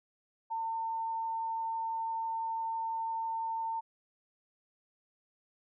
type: tone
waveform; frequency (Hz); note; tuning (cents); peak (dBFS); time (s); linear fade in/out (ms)
sine; 903; A5; +45; -32; 0.5-3.81; 20
effects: none